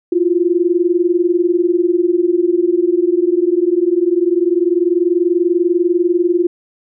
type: tone pair together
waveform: sine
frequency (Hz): 339.8 / 360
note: F4 / F#4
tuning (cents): -47 / -47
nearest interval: minor second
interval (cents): 100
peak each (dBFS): -14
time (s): 0.12-6.47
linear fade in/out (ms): 5
effects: none